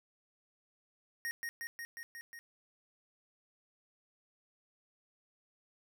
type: tone with echo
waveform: square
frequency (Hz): 1864.7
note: A#6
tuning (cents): 0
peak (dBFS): -36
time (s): 1.25-1.31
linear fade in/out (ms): 0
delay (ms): 180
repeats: 6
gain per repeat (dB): -2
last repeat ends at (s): 2.39
effects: none